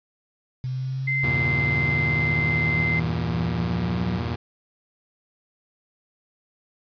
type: exponential sweep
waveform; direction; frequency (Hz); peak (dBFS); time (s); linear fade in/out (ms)
sine; up; 128.1 to 181.5; -25; 0.64-4.19; 0
type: tone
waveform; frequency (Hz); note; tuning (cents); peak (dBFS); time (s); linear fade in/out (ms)
sine; 2076; C7; -14; -22; 1.07-3; 10
type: chord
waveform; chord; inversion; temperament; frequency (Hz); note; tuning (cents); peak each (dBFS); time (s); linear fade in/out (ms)
sawtooth; E diminished; none; just; 82.41 / 98.89 / 118.67; E2 / G2 / Bb2; 0 / +16 / +31; -26 / -29 / -24; 1.23-4.36; 10
effects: resampled to 11025 Hz + 8-bit